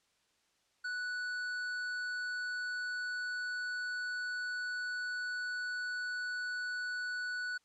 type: tone with hard clipping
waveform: sine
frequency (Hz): 1480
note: F#6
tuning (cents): 0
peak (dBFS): -37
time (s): 0.84-7.58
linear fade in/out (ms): 10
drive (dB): 9
effects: white hiss -74 dBFS RMS until 7.64 s + low-pass 7000 Hz 12 dB/octave